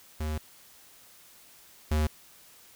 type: tone pair in turn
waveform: square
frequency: 77.1 / 76.57 Hz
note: D#2 / D#2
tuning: -15 / -27 cents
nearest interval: unison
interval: 12 cents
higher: first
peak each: -30 / -24 dBFS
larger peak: second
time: 0.2-0.38 / 1.91-2.07 s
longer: first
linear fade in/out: 5 ms
effects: white hiss -55 dBFS RMS until 2.75 s